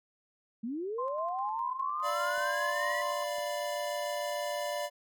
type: linear sweep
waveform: sine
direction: up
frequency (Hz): 212.4 to 1974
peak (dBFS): -33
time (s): 0.63-3.02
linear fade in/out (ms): 10
type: tone with tremolo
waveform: sine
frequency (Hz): 1046.5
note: C6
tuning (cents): 0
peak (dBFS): -33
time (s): 0.98-3.24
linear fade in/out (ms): 10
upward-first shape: square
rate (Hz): 4.9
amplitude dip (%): 35
type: chord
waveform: square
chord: B diminished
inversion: first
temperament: equal with one note detuned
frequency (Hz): 587.3 / 693.6 / 987.8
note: D5 / F5 / B5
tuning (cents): 0 / -12 / 0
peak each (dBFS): -35 / -39 / -41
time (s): 2.02-4.9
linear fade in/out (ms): 50
type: clicks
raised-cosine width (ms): 1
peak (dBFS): -39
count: 2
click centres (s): 2.379 / 3.384
effects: none